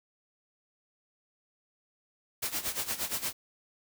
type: noise with tremolo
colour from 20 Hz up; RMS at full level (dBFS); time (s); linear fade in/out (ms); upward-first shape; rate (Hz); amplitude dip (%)
white; -31; 2.42-3.33; 10; sine; 8.6; 80
effects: none